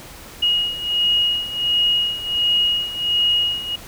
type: beating tone pair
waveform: sine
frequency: 2881 / 2882.4 Hz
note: F#7 / F#7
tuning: -47 / -46 cents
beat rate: 1.4 Hz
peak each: -22 / -18 dBFS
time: 0.42-3.76 s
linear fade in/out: 10 ms
effects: pink hiss -39 dBFS RMS until 3.87 s